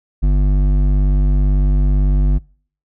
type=tone with hard clipping; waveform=sine; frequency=49 Hz; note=G1; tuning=in tune; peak=-12 dBFS; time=0.22-2.39 s; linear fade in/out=20 ms; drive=10 dB; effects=noise-tail reverb RT60 0.5 s tail -26 dB re dry